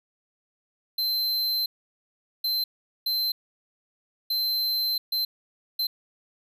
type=tone bursts at uneven times; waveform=square; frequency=4100 Hz; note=C8; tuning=36 cents flat; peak=-24 dBFS; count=6; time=0.98-1.66 / 2.44-2.64 / 3.06-3.32 / 4.3-4.98 / 5.12-5.25 / 5.79-5.87 s; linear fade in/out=5 ms; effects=none